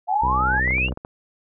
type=exponential sweep; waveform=sine; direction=up; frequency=698.5 to 2912 Hz; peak=-19 dBFS; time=0.07-0.9 s; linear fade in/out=50 ms
type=tone; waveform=sine; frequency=849 Hz; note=G#5; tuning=38 cents sharp; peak=-23 dBFS; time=0.08-0.6 s; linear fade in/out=10 ms
type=harmonic tone; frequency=63.8 Hz; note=C2; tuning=43 cents flat; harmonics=1 / 2 / 3 / 4 / 5 / 6 / 7 / 8 / 9; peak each=-25 / -31 / -35 / -37 / -39 / -41 / -42 / -43 / -44 dBFS; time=0.22-0.94 s; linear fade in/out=10 ms
type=clicks; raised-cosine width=1 ms; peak=-20 dBFS; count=10; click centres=0.405 / 0.542 / 0.58 / 0.677 / 0.708 / 0.782 / 0.885 / 0.922 / 0.974 / 1.049 s
effects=none